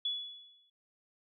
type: tone with exponential decay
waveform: sine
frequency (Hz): 3409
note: G#7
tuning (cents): +45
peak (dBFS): -29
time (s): 0.05-0.7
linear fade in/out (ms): 5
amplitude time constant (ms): 140
effects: none